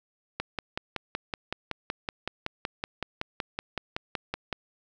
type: click train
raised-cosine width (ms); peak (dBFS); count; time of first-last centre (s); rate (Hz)
0.3; -14; 23; 0.4-4.528; 5.33
effects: none